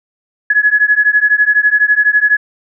sine beating tone pair, 1685 / 1697 Hz, G#6 / G#6, +25 / +37 cents, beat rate 12 Hz, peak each -11 dBFS, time 0.5-2.37 s, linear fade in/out 5 ms, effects none

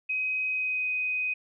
sine tone with pitch glide, 2524 to 2505 Hz, D#7 to D#7, +24 to +11 cents, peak -26 dBFS, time 0.09-1.34 s, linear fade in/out 10 ms, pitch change -13 cents, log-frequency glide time 0.47-0.89 s, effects none

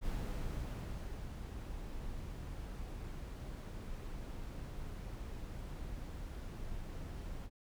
brown noise with ADSR envelope, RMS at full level -38 dBFS, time 0.01-7.5 s, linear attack 47 ms, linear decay 1200 ms, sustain -6 dB, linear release 59 ms, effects none

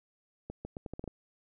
accelerating click train, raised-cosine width 2 ms, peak -26 dBFS, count 8, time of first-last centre 0.5-1.077 s, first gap 150 ms, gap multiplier 0.79, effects none

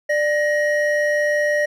triangle tone pair together, 593 / 1885 Hz, D5 / A#6, +17 / +19 cents, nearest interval octave + minor sixth, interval 2002 cents, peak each -16 / -19 dBFS, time 0.09-1.66 s, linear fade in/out 10 ms, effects none

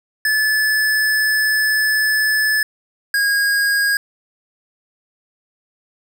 square tone pair in turn, 1732 / 1634.8 Hz, A6 / G#6, -28 / -28 cents, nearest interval minor second, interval 100 cents, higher first, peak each -15 dBFS, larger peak neither, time 0.25-2.63 / 3.14-3.97 s, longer first, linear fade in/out 2 ms, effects none

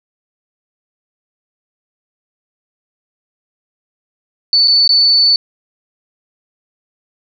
sine tone with dropouts, 4488 Hz, C#8, 21 cents sharp, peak -7 dBFS, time 4.53-5.36 s, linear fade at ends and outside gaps 1 ms, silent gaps 4.675-4.68 / 4.877-4.892 s, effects none

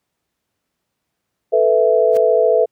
sine chord, A suspended second, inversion none, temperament equal, 440 / 493.9 / 659.3 Hz, A4 / B4 / E5, 0 / 0 / 0 cents, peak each -15 dBFS, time 1.52-2.66 s, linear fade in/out 20 ms
pink noise with exponential growth, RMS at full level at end -30 dBFS, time 2.1-2.17 s, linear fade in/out 0 ms, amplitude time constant 15 ms
effects pink hiss -75 dBFS RMS until 2.71 s + high-pass 80 Hz 12 dB/octave

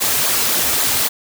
white noise with flanger, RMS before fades -17 dBFS, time 0-1.09 s, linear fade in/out 20 ms, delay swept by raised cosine 0.35 to 6.05 ms, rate 3.7 Hz, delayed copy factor -0.7, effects none

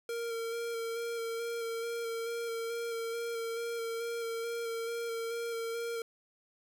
square tone with vibrato, 462.1 Hz, A#4, 15 cents flat, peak -35 dBFS, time 0.09-6.02 s, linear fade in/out 2 ms, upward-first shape square, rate 2.3 Hz, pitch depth 15 cents each way, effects none

